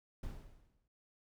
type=noise with exponential decay; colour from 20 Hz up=brown; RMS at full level=-41 dBFS; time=0.23-0.88 s; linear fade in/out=5 ms; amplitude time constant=140 ms; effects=none